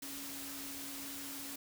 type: tone in noise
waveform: sine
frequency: 277.7 Hz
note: C#4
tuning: 3 cents sharp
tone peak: -49 dBFS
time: 0.02-1.56 s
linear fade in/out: 5 ms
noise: white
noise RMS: -45 dBFS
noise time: 0.02-1.56 s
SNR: -7 dB
effects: none